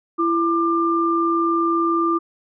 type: tone pair together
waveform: sine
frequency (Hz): 334.7 / 1192.7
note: E4 / D6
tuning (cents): +26 / +26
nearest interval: octave + minor seventh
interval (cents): 2200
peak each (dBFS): -19 / -19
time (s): 0.18-2.19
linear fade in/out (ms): 20
effects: none